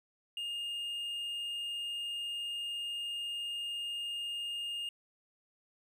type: tone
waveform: triangle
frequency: 2831 Hz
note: F7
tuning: 23 cents sharp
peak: -34 dBFS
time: 0.37-4.89 s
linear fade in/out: 2 ms
effects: none